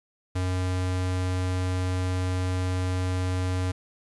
square tone, 91.8 Hz, F#2, 13 cents flat, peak -25 dBFS, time 0.35-3.72 s, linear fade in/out 10 ms, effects resampled to 24000 Hz + 9-bit

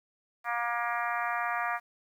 harmonic tone, 237 Hz, A#3, 29 cents sharp, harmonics 3 / 4 / 5 / 6 / 7 / 8 / 9 / 10, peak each -34 / -37 / -34 / -38 / -37 / -38 / -44 / -43 dBFS, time 0.44-1.8 s, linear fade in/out 50 ms, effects 10-bit

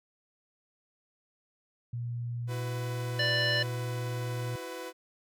sine tone, 119.3 Hz, A#2, 41 cents sharp, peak -32 dBFS, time 1.93-4.56 s, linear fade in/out 5 ms
sawtooth chord, E suspended second, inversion none, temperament equal with one note detuned, 329.6 / 370 / 500.5 Hz, E4 / F#4 / B4, 0 / 0 / +23 cents, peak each -41 / -40 / -36 dBFS, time 2.47-4.93 s, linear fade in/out 50 ms
harmonic tone, 589 Hz, D5, 5 cents sharp, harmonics 1 / 3 / 5 / 7 / 9, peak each -34 / -29 / -32 / -34 / -38 dBFS, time 3.19-3.63 s, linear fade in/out 5 ms
effects none

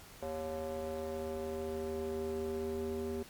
square tone with band-pass filter sweep, 79 Hz, D#2, 27 cents sharp, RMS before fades -38 dBFS, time 0.22-3.23 s, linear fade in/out 5 ms, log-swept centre 570 to 350 Hz, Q 3.2, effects pink hiss -54 dBFS RMS until 3.29 s + MP3 96 kbps

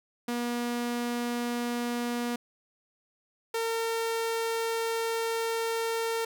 sawtooth tone pair in turn, 240 / 455.6 Hz, B3 / A#4, -49 / -40 cents, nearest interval major seventh, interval 1109 cents, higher second, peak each -25 / -24 dBFS, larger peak second, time 0.28-2.36 / 3.54-6.25 s, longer second, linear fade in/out 5 ms, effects none

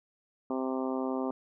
harmonic tone, 130.81 Hz, C3, in tune, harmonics 2 / 3 / 4 / 5 / 6 / 7 / 8 / 9, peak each -32 / -36 / -38 / -40 / -42 / -43 / -44 / -45 dBFS, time 0.5-1.31 s, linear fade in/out 2 ms, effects none

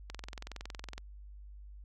click train, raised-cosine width 0.2 ms, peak -25 dBFS, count 20, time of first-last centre 0.1-0.98 s, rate 21.6 Hz, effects added 50 Hz sine -47 dBFS peak until 1.84 s

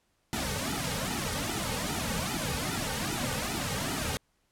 pink noise with flanger, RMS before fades -32 dBFS, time 0.33-4.17 s, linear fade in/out 0 ms, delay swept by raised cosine 1.8 to 3 ms, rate 2.5 Hz, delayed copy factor -0.95, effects pink hiss -73 dBFS RMS until 4.51 s + low-pass 12000 Hz 12 dB/octave

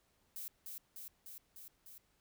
violet noise with echo, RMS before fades -45 dBFS, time 0.36-0.48 s, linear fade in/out 0 ms, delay 300 ms, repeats 5, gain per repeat -2 dB, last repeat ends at 1.98 s, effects pink hiss -75 dBFS RMS until 2.2 s

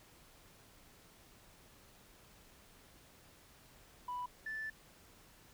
sine tone pair in turn, 987.8 / 1756.7 Hz, B5 / A6, 0 / -3 cents, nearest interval minor seventh, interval 997 cents, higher second, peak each -37 / -38 dBFS, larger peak first, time 4.08-4.26 / 4.46-4.7 s, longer second, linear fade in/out 5 ms, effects tanh soft clip ceiling -35 dBFS + pink hiss -62 dBFS RMS until 5.53 s

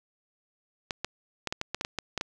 clicks, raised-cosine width 0.2 ms, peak -13 dBFS, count 11, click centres 0.908 / 1.046 / 1.473 / 1.525 / 1.614 / 1.746 / 1.811 / 1.849 / 1.987 / 2.177 / 2.211 s, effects none

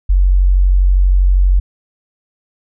sine tone, 46.25 Hz, F#1, in tune, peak -7 dBFS, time 0.09-1.6 s, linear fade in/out 10 ms, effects none

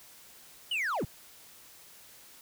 triangle linear sweep, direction down, 3048 to 57.9 Hz, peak -27 dBFS, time 0.71-1.05 s, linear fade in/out 5 ms, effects white hiss -54 dBFS RMS until 2.41 s

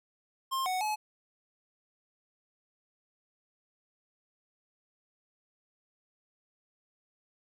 square tone with pitch steps, 1060 / 741 / 853 Hz, C6 / F#5 / G#5, +22 / +2 / +46 cents, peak -30 dBFS, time 0.51-0.96 s, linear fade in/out 20 ms, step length 150 ms, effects none

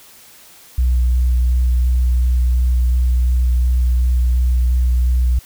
sine tone with vibrato, 61.7 Hz, B1, 1 cent flat, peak -10 dBFS, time 0.78-5.39 s, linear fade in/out 5 ms, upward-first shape square, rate 2.8 Hz, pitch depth 11 cents each way, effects tanh soft clip ceiling -9 dBFS + white hiss -44 dBFS RMS until 5.45 s

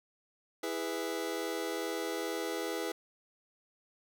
sawtooth chord, E major, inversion none, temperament just, 329.6 / 412 / 494.4 Hz, E4 / G#4 / B4, 0 / -14 / +2 cents, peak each -34 dBFS, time 0.63-2.92 s, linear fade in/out 5 ms, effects none

